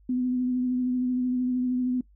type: tone with vibrato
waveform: sine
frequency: 251.2 Hz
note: B3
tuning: 30 cents sharp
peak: -23 dBFS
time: 0.09-2.01 s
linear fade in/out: 5 ms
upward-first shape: triangle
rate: 13 Hz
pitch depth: 26 cents each way
effects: noise-tail reverb RT60 0.1 s tail -20 dB re dry + added 50 Hz sine -54 dBFS peak until 2.15 s